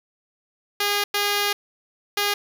5% pulse tone bursts at uneven times, 408.7 Hz, G#4, 28 cents flat, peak -9 dBFS, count 3, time 0.8-1.04 / 1.14-1.53 / 2.17-2.34 s, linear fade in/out 5 ms, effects none

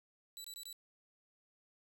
20% pulse tone bursts, 3951 Hz, B7, in tune, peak -40 dBFS, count 4, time 0.37-0.728 s, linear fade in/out 0 ms, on 73 ms, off 22 ms, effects 13-bit

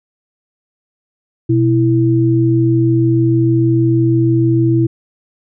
sine tone pair together, 123.61 / 330 Hz, B2 / E4, +2 / +2 cents, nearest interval octave + perfect fourth, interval 1700 cents, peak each -12 dBFS, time 1.49-4.87 s, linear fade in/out 10 ms, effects none

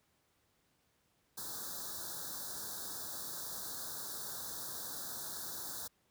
white band-stop noise, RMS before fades -43 dBFS, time 1.37-5.88 s, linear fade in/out 10 ms, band 1700 to 3600 Hz, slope 96 dB/octave, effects pink hiss -75 dBFS RMS until 6.1 s + high-pass 60 Hz 12 dB/octave

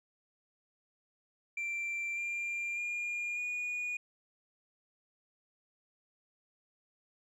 sine tone with pitch steps, 2355 / 2386 / 2418 / 2451 Hz, D7 / D7 / D7 / D#7, +4 / +27 / +50 / -27 cents, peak -31 dBFS, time 1.57-3.97 s, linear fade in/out 5 ms, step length 600 ms, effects tanh soft clip ceiling -33 dBFS

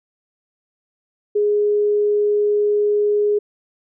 sine tone, 415.3 Hz, G#4, in tune, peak -14 dBFS, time 1.35-3.39 s, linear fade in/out 10 ms, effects none

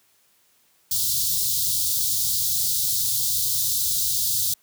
white band-stop noise, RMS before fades -23 dBFS, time 0.91-4.54 s, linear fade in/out 5 ms, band 150 to 3600 Hz, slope 48 dB/octave, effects white hiss -62 dBFS RMS until 4.62 s + high-pass 60 Hz 12 dB/octave

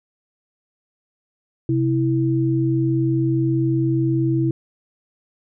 sine tone pair together, 130.81 / 327.6 Hz, C3 / E4, 0 / -11 cents, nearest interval octave + major third, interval 1589 cents, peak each -19 dBFS, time 1.69-4.51 s, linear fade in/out 2 ms, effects none

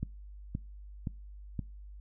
click train, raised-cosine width 5 ms, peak -21 dBFS, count 4, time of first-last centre 0.03-1.593 s, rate 1.92 Hz, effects noise-tail reverb RT60 0.3 s tail -24 dB re dry + added 50 Hz sine -45 dBFS peak until 2 s

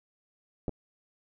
clicks, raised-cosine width 2 ms, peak -18 / -22 dBFS, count 2, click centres 0.682 / 0.693 s, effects none

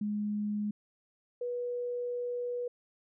sine tone pair in turn, 208.6 / 487.3 Hz, G#3 / B4, +8 / -23 cents, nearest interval octave + minor third, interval 1469 cents, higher second, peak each -30 / -32 dBFS, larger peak first, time 0.01-0.71 / 1.41-2.68 s, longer second, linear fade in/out 5 ms, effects none

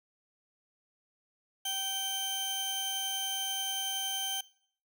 sawtooth tone pair together, 776 / 3115 Hz, G5 / G7, -18 / -12 cents, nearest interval 2 octaves, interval 2406 cents, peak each -37 / -29 dBFS, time 1.65-4.41 s, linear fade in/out 5 ms, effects noise-tail reverb RT60 0.6 s tail -24 dB re dry

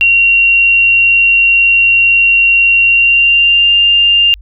sine tone with pitch glide, 2751 to 2797 Hz, F7 to F7, -27 to +2 cents, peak -5 dBFS, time 0.01-4.34 s, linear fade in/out 0 ms, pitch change +29 cents, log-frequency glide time 2.84-3.73 s, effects added 50 Hz sine -31 dBFS peak until 4.41 s

